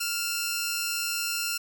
10% pulse tone pair together, 1396.9 / 2637 Hz, F6 / E7, 0 / 0 cents, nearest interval major seventh, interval 1100 cents, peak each -22 dBFS, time 0-1.58 s, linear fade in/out 10 ms, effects none

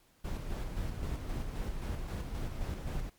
brown noise with tremolo, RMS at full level -35 dBFS, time 0.24-3.1 s, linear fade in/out 10 ms, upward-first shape square, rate 3.8 Hz, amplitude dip 35%, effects pink hiss -67 dBFS RMS until 3.18 s + MP3 96 kbps

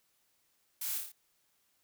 blue noise with echo, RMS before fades -38 dBFS, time 0.81-0.98 s, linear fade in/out 5 ms, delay 28 ms, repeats 5, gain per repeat -3 dB, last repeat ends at 1.12 s, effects white hiss -74 dBFS RMS until 1.83 s

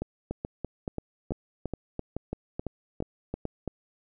two click trains, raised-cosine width 2 ms, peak -18 / -18 dBFS, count 11 / 9, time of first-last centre 0.31-3.677 / 0.02-3.453 s, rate 2.97 / 2.33 Hz, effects none

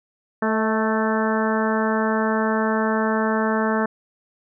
harmonic tone with a mistuned harmonic, 220 Hz, A3, in tune, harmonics 1 / 2 / 3 / 4 / 5 / 6 / 7 / 8, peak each -22 / -25 / -27 / -28 / -29 / -30 / -30 / -31 dBFS, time 0.42-3.86 s, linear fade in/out 5 ms, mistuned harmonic 3, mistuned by -28 cents, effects none

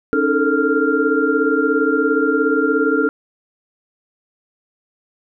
sine tone cluster, 275.4 / 308.7 / 434.1 / 451.2 / 1392 Hz, C#4 / D#4 / A4 / A4 / F6, -11 / -14 / -23 / +44 / -6 cents, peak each -20 dBFS, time 0.13-3.09 s, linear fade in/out 0 ms, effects none

